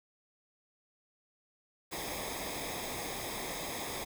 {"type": "noise with comb filter", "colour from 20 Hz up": "pink", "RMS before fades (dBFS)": -39, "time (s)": [1.91, 4.05], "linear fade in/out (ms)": 20, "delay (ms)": 0.69, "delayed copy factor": -0.7, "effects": []}